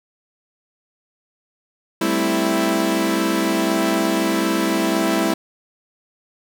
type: chord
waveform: sawtooth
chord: A minor seventh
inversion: third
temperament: equal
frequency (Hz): 196 / 220 / 261.6 / 329.6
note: G3 / A3 / C4 / E4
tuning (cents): 0 / 0 / 0 / 0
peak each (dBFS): -20 / -21 / -21 / -16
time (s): 2.01-5.34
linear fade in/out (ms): 5
effects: none